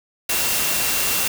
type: tone in noise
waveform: sine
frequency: 2737 Hz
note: F7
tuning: 36 cents flat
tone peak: -30 dBFS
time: 0.29-1.28 s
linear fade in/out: 5 ms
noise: white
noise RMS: -21 dBFS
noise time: 0.29-1.28 s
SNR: -12 dB
effects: none